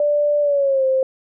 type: tone with pitch glide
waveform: sine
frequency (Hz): 587.3 to 526.3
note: D5 to C5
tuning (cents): 0 to +10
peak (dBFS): -14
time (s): 0-1.03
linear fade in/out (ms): 2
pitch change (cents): -190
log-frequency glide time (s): 0.41-0.85
effects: none